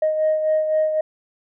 sine beating tone pair, 622.3 / 626.2 Hz, D#5 / D#5, 0 / +11 cents, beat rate 3.9 Hz, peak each -16 / -25 dBFS, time 0.02-1.01 s, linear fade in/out 5 ms, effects tanh soft clip ceiling -12 dBFS

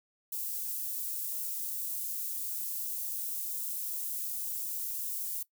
white high-pass noise, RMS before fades -36 dBFS, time 0.32-5.43 s, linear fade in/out 5 ms, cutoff 11000 Hz, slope 12 dB/octave, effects noise-tail reverb RT60 0.1 s tail -19 dB re dry

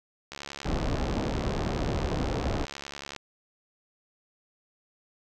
click train, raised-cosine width 0.2 ms, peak -20 dBFS, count 202, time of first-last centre 0.32-3.163 s, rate 70.7 Hz
pink low-pass noise, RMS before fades -29 dBFS, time 0.65-2.65 s, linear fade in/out 5 ms, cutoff 790 Hz, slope 12 dB/octave
effects none

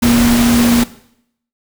sine tone in noise, 237.6 Hz, A#3, 33 cents sharp, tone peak -9 dBFS, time 0.02-0.84 s, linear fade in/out 10 ms, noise pink, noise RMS -17 dBFS, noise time 0.02-0.84 s, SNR +5 dB, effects noise-tail reverb RT60 0.7 s tail -17 dB re dry

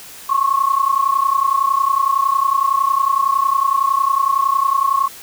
sine tone pair together, 1077.8 / 1108.7 Hz, C#6 / C#6, -49 / 0 cents, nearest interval unison, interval 49 cents, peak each -16 dBFS, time 0.29-5.08 s, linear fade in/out 10 ms, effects white hiss -37 dBFS RMS until 5.22 s

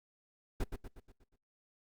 brown noise with echo, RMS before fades -32 dBFS, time 0.6-0.64 s, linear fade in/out 5 ms, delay 120 ms, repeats 6, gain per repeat -6 dB, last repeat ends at 1.36 s, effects noise-tail reverb RT60 0.2 s tail -23 dB re dry + Opus 48 kbps

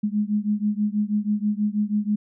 sine beating tone pair, 206.5 / 212.7 Hz, G#3 / G#3, -10 / +42 cents, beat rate 6.2 Hz, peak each -23 / -24 dBFS, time 0.03-2.16 s, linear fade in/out 10 ms, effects none

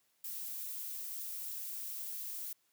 violet noise, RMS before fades -42 dBFS, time 0.24-2.53 s, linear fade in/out 5 ms, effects white hiss -75 dBFS RMS until 2.72 s + high-pass 100 Hz 12 dB/octave

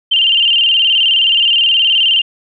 sine tone with vibrato, 2952 Hz, F#7, 5 cents flat, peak -8 dBFS, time 0.11-2.22 s, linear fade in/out 10 ms, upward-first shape square, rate 19 Hz, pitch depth 83 cents each way, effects none

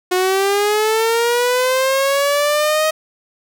sawtooth linear sweep, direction up, 361.9 to 630 Hz, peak -10 dBFS, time 0.11-2.91 s, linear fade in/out 10 ms, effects none

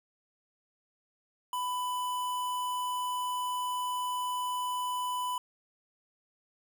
square tone with notch filter, 996 Hz, B5, 14 cents sharp, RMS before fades -33 dBFS, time 1.53-5.38 s, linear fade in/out 2 ms, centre 5200 Hz, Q 2, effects none

